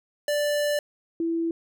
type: tone pair in turn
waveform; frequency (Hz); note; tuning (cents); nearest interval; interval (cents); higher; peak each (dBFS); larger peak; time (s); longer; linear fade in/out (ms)
square / sine; 587.3 / 331.9; D5 / E4; 0 / +12; minor seventh; 988; first; -23; neither; 0.28-0.79 / 1.2-1.51; first; 2
effects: none